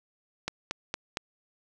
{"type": "click train", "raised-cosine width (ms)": 0.2, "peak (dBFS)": -13, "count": 4, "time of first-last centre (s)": [0.48, 1.171], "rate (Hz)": 4.34, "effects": []}